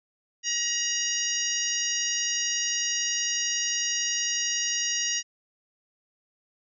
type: harmonic tone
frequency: 951 Hz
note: A#5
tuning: 34 cents sharp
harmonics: 2 / 3 / 4 / 5 / 6 / 7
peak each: -34 / -32 / -39 / -35 / -28 / -33 dBFS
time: 0.43-5.23 s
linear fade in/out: 50 ms
effects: none